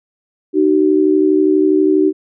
sine tone pair together, 307.7 / 380 Hz, D#4 / F#4, -19 / +46 cents, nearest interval major third, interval 365 cents, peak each -12 dBFS, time 0.53-2.13 s, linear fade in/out 50 ms, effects none

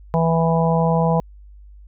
harmonic tone, 164.81 Hz, E3, in tune, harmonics 1 / 3 / 4 / 5 / 6, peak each -17 / -22 / -23 / -24 / -25 dBFS, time 0.14-1.2 s, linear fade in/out 0 ms, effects added 50 Hz sine -40 dBFS peak until 1.87 s

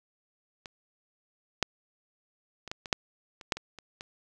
clicks, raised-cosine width 0.2 ms, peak -24 / -7 / -24 / -17 / -22 / -6 / -28 / -9 / -22 / -27 / -23 dBFS, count 11, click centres 0.658 / 1.627 / 2.677 / 2.715 / 2.858 / 2.928 / 3.412 / 3.522 / 3.57 / 3.787 / 4.009 s, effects none

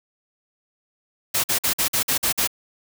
white noise bursts, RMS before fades -21 dBFS, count 8, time 1.34-2.475 s, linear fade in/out 10 ms, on 99 ms, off 49 ms, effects none

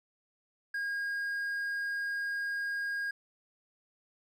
triangle tone, 1628 Hz, G#6, 35 cents flat, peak -30 dBFS, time 0.74-3.11 s, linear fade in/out 5 ms, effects none

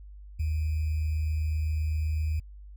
sine tone with sample-and-hold, 77.78 Hz, D#2, in tune, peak -25 dBFS, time 0.39-2.4 s, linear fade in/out 10 ms, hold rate 2450 Hz, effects added 50 Hz sine -43 dBFS peak until 2.76 s

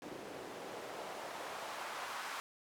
white noise with band-pass filter sweep, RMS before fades -45 dBFS, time 0.02-2.4 s, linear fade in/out 0 ms, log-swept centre 340 to 1200 Hz, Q 1.3, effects none

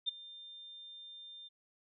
sine tone with ADSR envelope, 3600 Hz, A7, 39 cents sharp, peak -28 dBFS, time 0.06-1.49 s, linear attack 26 ms, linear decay 10 ms, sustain -20 dB, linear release 21 ms, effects none

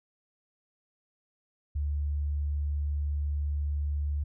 sine tone, 72.9 Hz, D2, 12 cents flat, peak -27 dBFS, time 1.75-4.24 s, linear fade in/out 10 ms, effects none

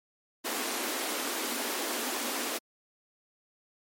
pink high-pass noise, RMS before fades -33 dBFS, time 0.44-2.59 s, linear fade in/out 20 ms, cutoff 230 Hz, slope 96 dB/octave, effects MP3 64 kbps

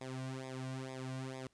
sawtooth tone with flanger, 130.81 Hz, C3, in tune, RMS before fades -43 dBFS, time 0.01-1.47 s, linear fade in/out 2 ms, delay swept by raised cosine 0.68 to 2.38 ms, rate 2.2 Hz, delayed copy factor -1, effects pink hiss -75 dBFS RMS until 1.53 s + resampled to 22050 Hz

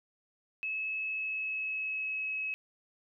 sine tone with pitch glide, 2589 to 2568 Hz, E7 to E7, -32 to -46 cents, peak -32 dBFS, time 0.63-2.54 s, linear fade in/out 0 ms, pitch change -14 cents, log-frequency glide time 1.02-2.29 s, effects none

